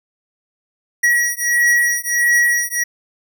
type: beating tone pair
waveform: square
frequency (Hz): 1915 / 1916.5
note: A#6 / A#6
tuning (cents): +46 / +47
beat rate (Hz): 1.5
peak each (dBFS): -17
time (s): 1.03-2.84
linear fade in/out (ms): 10
effects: none